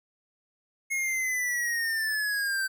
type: linear sweep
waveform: square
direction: down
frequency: 2166 to 1544 Hz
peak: -27 dBFS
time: 0.9-2.68 s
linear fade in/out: 20 ms
effects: none